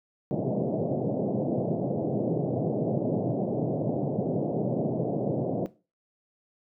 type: band-pass noise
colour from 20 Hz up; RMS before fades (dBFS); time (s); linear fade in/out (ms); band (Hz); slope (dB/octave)
pink; -28; 0.31-5.66; 0; 120 to 680; 48
effects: noise-tail reverb RT60 0.3 s tail -17 dB re dry